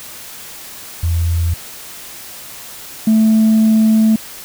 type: tone pair in turn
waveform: sine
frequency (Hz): 84.1 / 219.6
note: E2 / A3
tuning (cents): +35 / -3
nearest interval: octave + perfect fourth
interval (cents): 1662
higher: second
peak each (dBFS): -12 / -6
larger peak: second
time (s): 1.03-1.54 / 3.07-4.16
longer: second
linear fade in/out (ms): 5
effects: tanh soft clip ceiling -6 dBFS + white hiss -33 dBFS RMS until 4.44 s